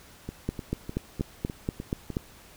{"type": "two click trains", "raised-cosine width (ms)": 3, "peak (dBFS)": [-21, -14], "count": [7, 8], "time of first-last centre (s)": [[0.29, 2.103], [0.49, 2.169]], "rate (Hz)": [3.31, 4.17], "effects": ["pink hiss -52 dBFS RMS until 2.56 s"]}